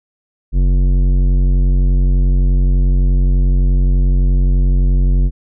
sine tone with tanh clipping, 45.84 Hz, F#1, 15 cents flat, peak -11 dBFS, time 0.52-5.31 s, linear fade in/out 50 ms, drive 13 dB, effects none

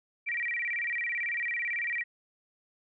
sine tone with vibrato, 2109 Hz, C7, 13 cents sharp, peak -29 dBFS, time 0.26-2.04 s, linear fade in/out 20 ms, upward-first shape square, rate 18 Hz, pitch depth 180 cents each way, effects none

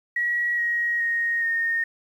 sine tone with pitch steps, 1916 / 1890.7 / 1865.8 / 1841.1 Hz, A#6 / A#6 / A#6 / A#6, +47 / +24 / +1 / -22 cents, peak -21 dBFS, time 0.16-1.84 s, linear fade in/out 5 ms, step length 420 ms, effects 9-bit

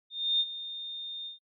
sine tone with ADSR envelope, 3641 Hz, A#7, 41 cents flat, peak -22 dBFS, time 0.1-1.39 s, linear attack 300 ms, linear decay 47 ms, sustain -14 dB, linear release 130 ms, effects noise-tail reverb RT60 0.1 s tail -25 dB re dry

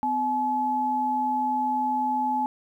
sine tone pair together, 254.2 / 856 Hz, C4 / A5, -50 / -48 cents, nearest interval octave + major sixth, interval 2102 cents, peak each -30 / -23 dBFS, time 0.03-2.46 s, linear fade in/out 0 ms, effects 10-bit

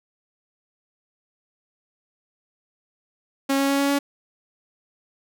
sawtooth tone with pitch steps, 273.7 / 275.8 / 277.8 / 279.9 / 282 Hz, C#4 / C#4 / C#4 / C#4 / C#4, -22 / -9 / +4 / +17 / +30 cents, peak -15 dBFS, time 3.49-3.99 s, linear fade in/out 10 ms, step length 100 ms, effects none

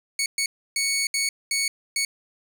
15% pulse tone bursts at uneven times, 2224 Hz, C#7, 5 cents sharp, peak -15 dBFS, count 6, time 0.19-0.26 / 0.38-0.46 / 0.76-1.07 / 1.14-1.29 / 1.51-1.68 / 1.96-2.05 s, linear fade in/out 2 ms, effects none

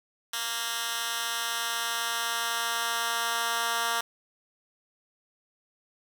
10% pulse tone with high-pass filter sweep, 232.1 Hz, A#3, 7 cents flat, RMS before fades -30 dBFS, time 0.33-4.01 s, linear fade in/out 5 ms, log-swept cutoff 2200 to 1100 Hz, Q 0.76, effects none

